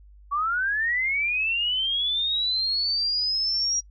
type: linear sweep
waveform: sine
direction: up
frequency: 1118 to 5730 Hz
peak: -22 dBFS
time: 0.31-3.81 s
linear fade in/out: 20 ms
effects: noise-tail reverb RT60 0.1 s tail -25 dB re dry + added 50 Hz sine -47 dBFS peak until 3.9 s